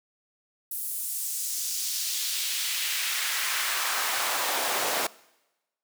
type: noise with high-pass filter sweep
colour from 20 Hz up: pink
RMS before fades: -29 dBFS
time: 0.71-5.07 s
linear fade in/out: 5 ms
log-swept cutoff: 12000 to 490 Hz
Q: 1.2
effects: noise-tail reverb RT60 1.0 s tail -22 dB re dry